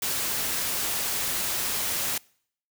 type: noise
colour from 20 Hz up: white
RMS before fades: -28 dBFS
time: 0.02-2.18 s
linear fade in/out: 5 ms
effects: noise-tail reverb RT60 0.6 s tail -25 dB re dry